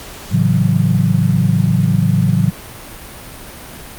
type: chord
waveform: sine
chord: F# minor seventh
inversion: first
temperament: equal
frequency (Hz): 110 / 138.59 / 164.81 / 185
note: A2 / C#3 / E3 / F#3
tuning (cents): 0 / 0 / 0 / 0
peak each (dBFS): -16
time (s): 0.31-2.51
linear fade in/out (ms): 20
effects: pink hiss -33 dBFS RMS until 3.98 s + Opus 48 kbps